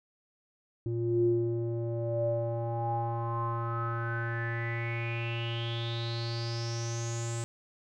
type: tone with low-pass filter sweep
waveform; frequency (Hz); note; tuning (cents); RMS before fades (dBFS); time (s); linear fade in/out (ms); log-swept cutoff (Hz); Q
square; 116.54; A#2; 0; -32; 0.86-7.44; 0; 290 to 7900; 9.4
effects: none